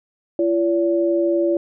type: tone pair together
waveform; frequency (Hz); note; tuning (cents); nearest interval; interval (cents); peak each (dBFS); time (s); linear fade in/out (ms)
sine; 340.1 / 572; F4 / D5; -46 / -46; major sixth; 900; -17 / -20; 0.39-1.57; 2
effects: none